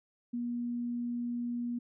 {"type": "tone", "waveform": "sine", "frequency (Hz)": 240, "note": "B3", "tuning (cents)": -49, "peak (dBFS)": -32, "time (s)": [0.33, 1.79], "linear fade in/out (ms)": 10, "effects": []}